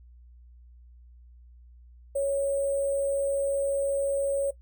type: tone with sample-and-hold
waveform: sine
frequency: 554.4 Hz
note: C#5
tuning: in tune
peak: -23 dBFS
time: 2.15-4.51 s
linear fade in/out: 10 ms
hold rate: 8820 Hz
effects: noise-tail reverb RT60 0.1 s tail -17 dB re dry + added 60 Hz sine -49 dBFS peak until 4.61 s